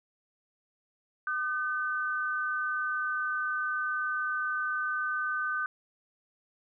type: tone pair together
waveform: sine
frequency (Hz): 1216 / 1523.2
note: D#6 / F#6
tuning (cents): -40 / +50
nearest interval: major third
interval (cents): 390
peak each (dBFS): -33 / -30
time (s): 1.27-5.66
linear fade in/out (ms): 2
effects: none